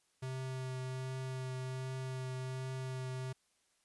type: tone with vibrato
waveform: square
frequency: 130 Hz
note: C3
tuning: 11 cents flat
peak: -39 dBFS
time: 0.22-3.33 s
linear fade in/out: 10 ms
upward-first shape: triangle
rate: 1.3 Hz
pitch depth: 13 cents each way
effects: white hiss -75 dBFS RMS until 3.84 s + resampled to 24000 Hz